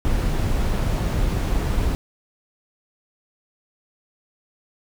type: noise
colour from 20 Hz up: brown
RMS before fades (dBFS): -21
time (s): 0.05-1.95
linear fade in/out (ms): 0
effects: none